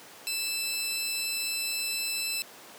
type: tone pair together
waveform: 20% pulse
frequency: 2637 / 4052 Hz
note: E7 / B7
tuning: 0 / +44 cents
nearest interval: perfect fifth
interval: 744 cents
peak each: -27 dBFS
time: 0.27-2.42 s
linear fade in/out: 0 ms
effects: pink hiss -48 dBFS RMS until 2.78 s + high-pass 300 Hz 12 dB/octave